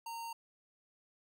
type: tone with notch filter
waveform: square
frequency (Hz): 922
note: A#5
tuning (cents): -19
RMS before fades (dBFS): -43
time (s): 0.06-0.33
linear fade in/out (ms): 5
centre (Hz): 1900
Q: 1.5
effects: none